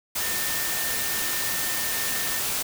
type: tone in noise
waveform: sine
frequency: 1800 Hz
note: A6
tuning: 39 cents sharp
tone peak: -34 dBFS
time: 0.2-2.4 s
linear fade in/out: 10 ms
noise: white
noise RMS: -27 dBFS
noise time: 0.15-2.63 s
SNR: -10 dB
effects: none